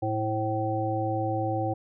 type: harmonic tone with a mistuned harmonic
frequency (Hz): 109.8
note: A2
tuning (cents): -3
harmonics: 1 / 3 / 5 / 7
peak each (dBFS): -30 / -31 / -32 / -30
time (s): 0.02-1.74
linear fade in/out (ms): 10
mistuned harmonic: 5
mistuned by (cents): -45
effects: none